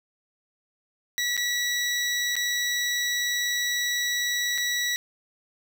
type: tone with dropouts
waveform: 20% pulse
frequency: 1943 Hz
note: B6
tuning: 29 cents flat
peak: -19 dBFS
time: 1.18-4.96 s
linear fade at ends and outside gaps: 0 ms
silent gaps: 1.367-1.376 / 2.355-2.365 / 4.578-4.582 s
effects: none